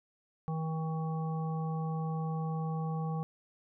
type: harmonic tone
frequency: 159.7 Hz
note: D#3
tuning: 45 cents sharp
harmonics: 1 / 3 / 5 / 7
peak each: -32 / -44 / -42 / -46 dBFS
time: 0.48-3.23 s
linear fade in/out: 0 ms
effects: none